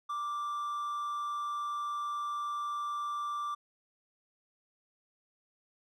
triangle tone with amplitude modulation, 1174.7 Hz, D6, in tune, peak -30 dBFS, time 0.09-3.55 s, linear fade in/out 10 ms, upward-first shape sine, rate 227 Hz, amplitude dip 25%, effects none

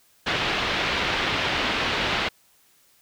white low-pass noise, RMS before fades -25 dBFS, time 0.26-2.29 s, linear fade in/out 10 ms, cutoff 3500 Hz, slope 24 dB/octave, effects white hiss -60 dBFS RMS until 3.01 s

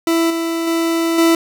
40% pulse tone with level steps, 331.3 Hz, E4, 9 cents sharp, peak -12 / -17 / -14 / -9 dBFS, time 0.07-1.35 s, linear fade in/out 2 ms, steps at 0.3 / 0.67 / 1.18 s, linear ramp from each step 5 ms, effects none

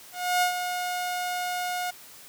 sawtooth tone with ADSR envelope, 720 Hz, F#5, 47 cents flat, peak -16 dBFS, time 0.12-1.91 s, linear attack 300 ms, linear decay 100 ms, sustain -8 dB, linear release 11 ms, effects white hiss -48 dBFS RMS until 2.28 s + high-pass 80 Hz 12 dB/octave

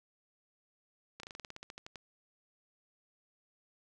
slowing click train, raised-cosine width 0.2 ms, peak -28 dBFS, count 14, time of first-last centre 1.2-1.957 s, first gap 33 ms, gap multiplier 1.09, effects none

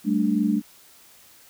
sine chord, G suspended second, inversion none, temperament equal, 196 / 220 / 293.7 Hz, G3 / A3 / D4, 0 / 0 / 0 cents, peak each -24 / -22 / -24 dBFS, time 0.04-0.62 s, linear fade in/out 50 ms, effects white hiss -52 dBFS RMS until 1.49 s

